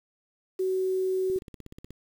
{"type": "tone", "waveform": "sine", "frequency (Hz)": 375.4, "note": "F#4", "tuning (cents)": 25, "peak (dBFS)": -24, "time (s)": [0.59, 1.39], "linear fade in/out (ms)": 10}
{"type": "click train", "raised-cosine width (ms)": 3, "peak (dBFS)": -31, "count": 11, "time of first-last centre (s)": [1.3, 1.906], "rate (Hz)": 16.5}
{"effects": ["8-bit"]}